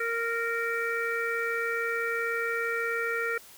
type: harmonic tone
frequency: 463.1 Hz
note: A#4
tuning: 11 cents flat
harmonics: 1 / 3 / 4 / 5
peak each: -32 / -31 / -33 / -36 dBFS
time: 0-3.38 s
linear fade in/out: 5 ms
effects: white hiss -51 dBFS RMS until 3.57 s